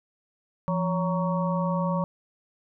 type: harmonic tone with a mistuned harmonic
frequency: 186.6 Hz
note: F#3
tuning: 15 cents sharp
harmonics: 1 / 3 / 5 / 6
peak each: -25 / -30 / -32 / -33 dBFS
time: 0.68-2.04 s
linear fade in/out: 0 ms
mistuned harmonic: 1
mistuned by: -140 cents
effects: none